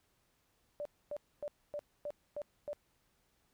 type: tone bursts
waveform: sine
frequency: 587.3 Hz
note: D5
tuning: in tune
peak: -37 dBFS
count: 7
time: 0.8-2.731 s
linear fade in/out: 0 ms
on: 53 ms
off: 260 ms
effects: pink hiss -75 dBFS RMS until 3.53 s